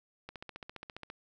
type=click train; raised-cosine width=0.3 ms; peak=-27 dBFS; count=13; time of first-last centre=0.29-1.101 s; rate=14.8 Hz; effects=none